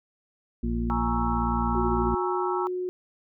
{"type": "harmonic tone", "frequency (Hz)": 58.27, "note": "A#1", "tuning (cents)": 0, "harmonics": [1, 2, 3, 4, 6], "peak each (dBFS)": [-28, -35, -37, -28, -37], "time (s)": [0.63, 2.15], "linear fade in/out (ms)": 5}
{"type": "chord", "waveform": "sine", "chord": "A# half-diminished seventh", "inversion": "third", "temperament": "equal", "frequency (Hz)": [830.6, 932.3, 1108.7, 1318.5], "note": ["G#5", "A#5", "C#6", "E6"], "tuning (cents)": [0, 0, 0, 0], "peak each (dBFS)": [-32, -31, -34, -32], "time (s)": [0.9, 2.67], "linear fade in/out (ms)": 0}
{"type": "tone", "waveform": "sine", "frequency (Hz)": 363.7, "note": "F#4", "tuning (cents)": -30, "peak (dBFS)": -27, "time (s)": [1.75, 2.89], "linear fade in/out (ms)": 0}
{"effects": []}